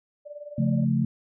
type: tone with tremolo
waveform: sine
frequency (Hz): 587.3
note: D5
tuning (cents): 0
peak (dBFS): -34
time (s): 0.25-0.85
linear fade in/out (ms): 20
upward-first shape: sine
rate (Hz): 19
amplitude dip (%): 75
type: chord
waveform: sine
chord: Db augmented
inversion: none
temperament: equal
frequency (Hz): 138.59 / 174.61 / 220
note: Db3 / F3 / A3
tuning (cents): 0 / 0 / 0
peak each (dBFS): -24 / -27 / -24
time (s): 0.58-1.05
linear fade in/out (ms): 5
effects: none